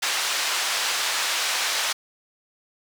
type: band-pass noise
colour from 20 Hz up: white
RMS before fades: -25 dBFS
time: 0.02-1.93 s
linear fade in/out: 10 ms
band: 760 to 5300 Hz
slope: 12 dB/octave
effects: none